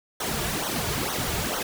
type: noise with flanger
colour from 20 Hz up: pink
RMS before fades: -28 dBFS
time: 0.2-1.63 s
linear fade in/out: 5 ms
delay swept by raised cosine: 0.4 to 3.9 ms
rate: 2.2 Hz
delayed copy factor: -0.85
effects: none